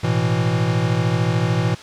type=chord; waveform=square; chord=A suspended second; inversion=none; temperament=equal; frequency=110 / 123.47 / 164.81 Hz; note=A2 / B2 / E3; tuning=0 / 0 / 0 cents; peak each=-22 dBFS; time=0.03-1.75 s; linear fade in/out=10 ms; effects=white hiss -38 dBFS RMS until 1.82 s + low-pass 5000 Hz 12 dB/octave